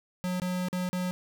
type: tone with dropouts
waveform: square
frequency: 181.5 Hz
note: F#3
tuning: 33 cents flat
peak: -29 dBFS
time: 0.24-1.11 s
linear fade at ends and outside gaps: 0 ms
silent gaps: 0.399-0.419 / 0.685-0.729 / 0.89-0.93 s
effects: none